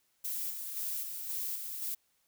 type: noise with tremolo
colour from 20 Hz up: violet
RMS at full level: -36 dBFS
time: 0.24-1.95 s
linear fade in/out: 10 ms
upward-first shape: square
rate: 1.9 Hz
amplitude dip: 40%
effects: white hiss -74 dBFS RMS until 2.27 s